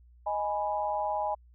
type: chord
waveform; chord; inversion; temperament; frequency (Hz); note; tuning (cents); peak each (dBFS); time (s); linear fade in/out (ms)
sine; G# minor; second; equal; 622.3 / 830.6 / 987.8; D#5 / G#5 / B5; 0 / 0 / 0; -33 / -30 / -35; 0.26-1.35; 10
effects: added 60 Hz sine -54 dBFS peak until 1.54 s